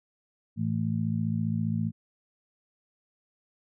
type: harmonic tone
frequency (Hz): 55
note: A1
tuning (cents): 0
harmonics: 2 / 3 / 4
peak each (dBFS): -30 / -30 / -30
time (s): 0.56-1.92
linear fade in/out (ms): 50
effects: none